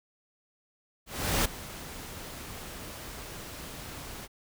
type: noise with ADSR envelope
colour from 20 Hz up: pink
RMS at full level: -25 dBFS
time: 1.06-4.28 s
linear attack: 390 ms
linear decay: 10 ms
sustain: -17 dB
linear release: 37 ms
effects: none